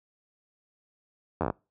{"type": "slowing click train", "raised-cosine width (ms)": 1, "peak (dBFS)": -13, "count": 7, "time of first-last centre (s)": [1.41, 1.502], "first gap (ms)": 11, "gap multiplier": 1.13, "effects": ["noise-tail reverb RT60 0.3 s tail -26 dB re dry", "high-pass 60 Hz 12 dB/octave"]}